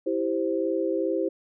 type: chord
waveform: sine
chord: C major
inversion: first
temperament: equal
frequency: 329.6 / 392 / 523.3 Hz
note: E4 / G4 / C5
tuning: 0 / 0 / 0 cents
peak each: -27 / -28 / -28 dBFS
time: 0.06-1.29 s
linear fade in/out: 10 ms
effects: none